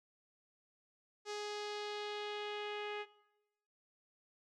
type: tone with low-pass filter sweep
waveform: sawtooth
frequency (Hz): 416.6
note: G#4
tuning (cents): +5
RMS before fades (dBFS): -42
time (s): 1.25-3.06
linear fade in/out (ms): 50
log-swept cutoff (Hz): 5800 to 2500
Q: 2
effects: noise-tail reverb RT60 0.9 s tail -18 dB re dry